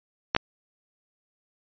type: clicks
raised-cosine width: 0.3 ms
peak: -4 dBFS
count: 2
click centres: 0.349 / 0.364 s
effects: resampled to 11025 Hz